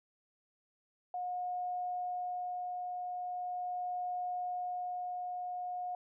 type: tone with tremolo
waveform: sine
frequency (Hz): 721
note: F#5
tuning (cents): -45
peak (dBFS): -34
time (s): 1.14-5.95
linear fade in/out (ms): 2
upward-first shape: sine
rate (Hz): 0.41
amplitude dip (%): 25
effects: none